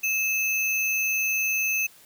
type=tone with sample-and-hold; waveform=sine; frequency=2600 Hz; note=E7; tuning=24 cents flat; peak=-22 dBFS; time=0.03-1.87 s; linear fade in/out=10 ms; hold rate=8820 Hz; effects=white hiss -53 dBFS RMS until 2.05 s